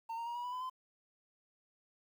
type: tone with pitch steps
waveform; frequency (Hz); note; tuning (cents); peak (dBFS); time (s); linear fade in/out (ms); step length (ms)
triangle; 910 / 928.6 / 947.5 / 966.9 / 986.6 / 1006.8 / 1027.4; A#5 / A#5 / A#5 / B5 / B5 / B5 / C6; -42 / -7 / +28 / -37 / -2 / +33 / -32; -36; 0.09-0.699; 10; 87
effects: 11-bit